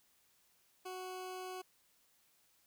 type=tone; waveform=20% pulse; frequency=370 Hz; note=F#4; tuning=in tune; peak=-38 dBFS; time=0.85-1.62 s; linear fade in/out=10 ms; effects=white hiss -72 dBFS RMS until 2.66 s